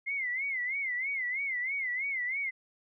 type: tone with vibrato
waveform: sine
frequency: 2093 Hz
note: C7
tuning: in tune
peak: -30 dBFS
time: 0.06-2.51 s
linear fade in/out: 20 ms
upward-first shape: sine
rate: 3.1 Hz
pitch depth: 130 cents each way
effects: none